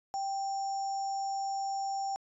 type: tone with sample-and-hold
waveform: sine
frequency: 784 Hz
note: G5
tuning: in tune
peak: -31 dBFS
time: 0.14-2.16 s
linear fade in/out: 0 ms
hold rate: 6300 Hz
effects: resampled to 24000 Hz

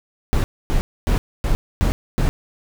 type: noise bursts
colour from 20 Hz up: brown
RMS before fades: -17 dBFS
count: 6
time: 0.33-2.29 s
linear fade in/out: 0 ms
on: 110 ms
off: 260 ms
effects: none

